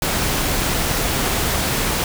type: noise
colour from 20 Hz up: pink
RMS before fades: -20 dBFS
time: 0.02-2.04 s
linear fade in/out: 2 ms
effects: none